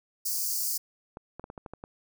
white high-pass noise, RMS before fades -30 dBFS, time 0.25-0.78 s, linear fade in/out 10 ms, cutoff 4500 Hz, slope 96 dB/octave
clicks, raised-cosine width 1 ms, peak -26 dBFS, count 8, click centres 1.171 / 1.396 / 1.441 / 1.501 / 1.578 / 1.662 / 1.736 / 1.839 s
effects none

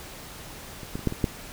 clicks, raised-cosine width 3 ms, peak -27 / -17 / -24 / -9 / -19 / -8 dBFS, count 6, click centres 0.832 / 0.955 / 0.993 / 1.073 / 1.124 / 1.242 s, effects pink hiss -42 dBFS RMS until 1.52 s

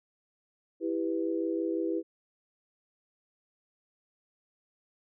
sine chord, E minor, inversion none, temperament just, 329.6 / 395.6 / 494.4 Hz, E4 / G4 / B4, 0 / +16 / +2 cents, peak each -30 / -34 / -35 dBFS, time 0.8-2.03 s, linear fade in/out 50 ms, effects none

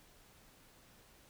silence, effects pink hiss -63 dBFS RMS until 1.29 s

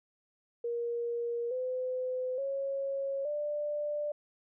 sine tone with pitch steps, 472.1 / 508.9 / 548.6 / 591.4 Hz, A#4 / C5 / C#5 / D5, +22 / -48 / -18 / +12 cents, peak -31 dBFS, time 0.64-4.12 s, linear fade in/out 5 ms, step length 870 ms, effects none

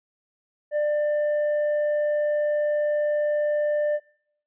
sine tone with hard clipping, 595 Hz, D5, 22 cents sharp, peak -22 dBFS, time 0.71-4 s, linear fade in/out 50 ms, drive 4 dB, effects noise-tail reverb RT60 0.7 s tail -24 dB re dry + resampled to 8000 Hz

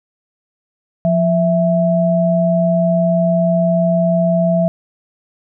sine tone pair together, 174.63 / 659.3 Hz, F3 / E5, 0 / 0 cents, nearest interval octave + major seventh, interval 2300 cents, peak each -14 dBFS, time 1.05-4.68 s, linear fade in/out 0 ms, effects none

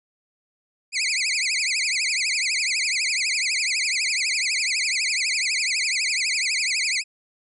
20% pulse tone with vibrato, 2287 Hz, D7, 47 cents flat, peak -16 dBFS, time 0.92-7.04 s, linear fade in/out 50 ms, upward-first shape triangle, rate 12 Hz, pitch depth 250 cents each way, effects resampled to 24000 Hz

